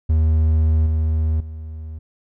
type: tone with level steps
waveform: triangle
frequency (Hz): 78.8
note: D#2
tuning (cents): +23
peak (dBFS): -11 / -14 / -27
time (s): 0.09-1.99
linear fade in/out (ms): 10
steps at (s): 0.86 / 1.4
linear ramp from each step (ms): 5
effects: none